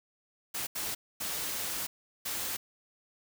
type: noise bursts at uneven times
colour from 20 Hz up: white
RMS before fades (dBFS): -35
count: 4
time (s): 0.54-0.67 / 0.75-0.95 / 1.2-1.87 / 2.25-2.57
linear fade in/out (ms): 10
effects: none